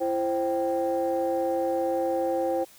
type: tone cluster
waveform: sine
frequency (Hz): 337 / 526 / 781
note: E4 / C5 / G5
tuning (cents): +38 / +9 / -7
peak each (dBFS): -28 / -25 / -29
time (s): 0-2.65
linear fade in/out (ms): 20
effects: tanh soft clip ceiling -17 dBFS + white hiss -53 dBFS RMS until 2.78 s